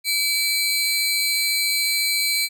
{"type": "tone pair together", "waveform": "sawtooth", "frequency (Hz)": [2300, 4098], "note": ["D7", "C8"], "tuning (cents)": [-37, -37], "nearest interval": "minor seventh", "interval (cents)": 1000, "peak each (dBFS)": -19, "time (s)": [0.04, 2.49], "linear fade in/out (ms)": 50, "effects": []}